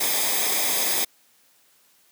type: noise with comb filter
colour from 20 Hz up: white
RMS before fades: -23 dBFS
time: 0-1.05 s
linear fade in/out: 10 ms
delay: 0.7 ms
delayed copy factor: -0.65
effects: white hiss -60 dBFS RMS until 2.11 s + high-pass 150 Hz 12 dB/octave